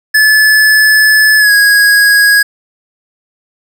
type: tone with pitch glide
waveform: square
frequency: 1728 to 1653.8 Hz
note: A6 to G#6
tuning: -32 to -8 cents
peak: -5 dBFS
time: 0.14-2.43 s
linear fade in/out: 10 ms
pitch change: -76 cents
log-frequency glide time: 1.38-1.52 s
effects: 7-bit